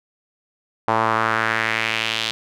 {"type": "tone with band-pass filter sweep", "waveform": "sawtooth", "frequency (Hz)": 111.8, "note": "A2", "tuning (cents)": 28, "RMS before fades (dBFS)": -21, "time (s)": [0.88, 2.31], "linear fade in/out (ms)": 0, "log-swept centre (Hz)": [920, 3600], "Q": 2.4, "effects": []}